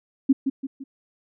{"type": "tone with echo", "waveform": "sine", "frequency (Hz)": 270, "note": "C#4", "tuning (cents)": -45, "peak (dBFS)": -12, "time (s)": [0.29, 0.33], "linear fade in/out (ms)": 10, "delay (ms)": 170, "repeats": 3, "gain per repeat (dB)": -7, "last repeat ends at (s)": 0.84, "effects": []}